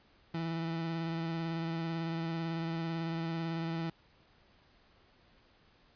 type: tone with vibrato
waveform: 30% pulse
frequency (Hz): 164.81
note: E3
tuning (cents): 0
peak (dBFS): -31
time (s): 0.34-3.9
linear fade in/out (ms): 5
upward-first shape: sine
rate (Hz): 18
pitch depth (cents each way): 22
effects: pink hiss -65 dBFS RMS until 5.95 s + resampled to 11025 Hz